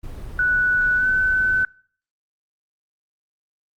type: noise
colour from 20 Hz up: brown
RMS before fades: -34 dBFS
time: 0.03-1.64 s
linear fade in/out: 10 ms
type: tone with pitch glide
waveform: sine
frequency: 1480 to 1513.7 Hz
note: F#6 to F#6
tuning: 0 to +39 cents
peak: -16 dBFS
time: 0.39-1.65 s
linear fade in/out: 2 ms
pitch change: +39 cents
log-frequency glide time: 0.96-1.07 s
effects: noise-tail reverb RT60 0.5 s tail -24 dB re dry + Opus 24 kbps